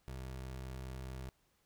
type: tone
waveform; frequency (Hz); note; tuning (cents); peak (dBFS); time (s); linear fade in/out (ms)
25% pulse; 64.7; C2; -19; -39; 0.08-1.29; 0
effects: pink hiss -75 dBFS RMS until 1.65 s